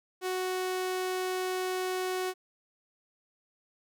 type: tone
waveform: sawtooth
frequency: 370 Hz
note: F#4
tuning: in tune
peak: -26 dBFS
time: 0.21-2.34 s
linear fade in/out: 50 ms
effects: none